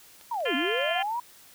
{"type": "clicks", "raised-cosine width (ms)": 0.2, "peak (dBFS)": -33, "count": 7, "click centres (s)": [0.212, 0.343, 0.405, 0.459, 0.716, 0.775, 0.815]}
{"type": "linear two-way sweep", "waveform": "sine", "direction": "down then up", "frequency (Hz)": [987.8, 247.9, 987.8], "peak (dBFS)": -27, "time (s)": [0.31, 1.2], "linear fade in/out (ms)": 5, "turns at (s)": 0.55}
{"type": "harmonic tone", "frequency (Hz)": 346.9, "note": "F4", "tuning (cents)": -12, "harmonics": [2, 3, 4, 5, 6, 7, 8, 9], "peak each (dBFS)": [-35, -38, -37, -32, -38, -35, -37, -33], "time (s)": [0.45, 1.03], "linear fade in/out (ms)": 10}
{"effects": ["white hiss -53 dBFS RMS until 1.54 s"]}